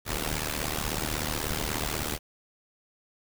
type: noise with amplitude modulation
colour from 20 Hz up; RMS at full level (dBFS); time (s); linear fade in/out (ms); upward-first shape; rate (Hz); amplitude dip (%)
pink; -27; 0.05-2.19; 50; sine; 76.3; 90
effects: none